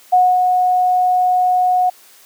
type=tone with ADSR envelope; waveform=sine; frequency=730 Hz; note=F#5; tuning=24 cents flat; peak=-7 dBFS; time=0.12-1.9 s; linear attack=14 ms; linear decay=240 ms; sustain=-4 dB; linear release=9 ms; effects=white hiss -46 dBFS RMS until 2.25 s + high-pass 300 Hz 12 dB/octave